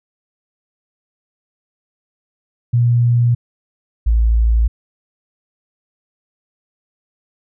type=tone pair in turn; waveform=sine; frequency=119.8 / 56.33 Hz; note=A#2 / A1; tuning=+48 / +41 cents; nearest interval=octave + minor second; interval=1307 cents; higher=first; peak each=-10 dBFS; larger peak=neither; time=2.73-3.35 / 4.06-4.68 s; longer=neither; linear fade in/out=10 ms; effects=none